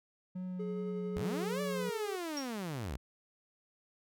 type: tone with vibrato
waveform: triangle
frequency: 182.4 Hz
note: F#3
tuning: 24 cents flat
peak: -35 dBFS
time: 0.35-1.9 s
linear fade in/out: 10 ms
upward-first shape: triangle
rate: 2.6 Hz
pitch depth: 15 cents each way
type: tone with tremolo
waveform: triangle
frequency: 422.8 Hz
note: G#4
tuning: 31 cents sharp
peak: -35 dBFS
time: 0.59-2.16 s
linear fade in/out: 10 ms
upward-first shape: triangle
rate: 11 Hz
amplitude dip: 25%
type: linear two-way sweep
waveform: sawtooth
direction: up then down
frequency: 51.8 to 587.3 to 51.8 Hz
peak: -33 dBFS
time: 1.16-2.97 s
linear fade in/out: 5 ms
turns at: 1.61 s
type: tone with exponential decay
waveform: sine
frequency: 5588 Hz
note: F8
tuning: in tune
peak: -34 dBFS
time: 2.37-2.53 s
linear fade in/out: 2 ms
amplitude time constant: 33 ms
effects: none